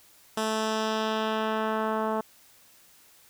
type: tone with low-pass filter sweep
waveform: 10% pulse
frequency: 218.8 Hz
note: A3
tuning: 9 cents flat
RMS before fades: -28 dBFS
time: 0.37-2.21 s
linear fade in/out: 5 ms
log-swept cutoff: 10000 to 1000 Hz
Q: 1.1
effects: white hiss -57 dBFS RMS until 3.29 s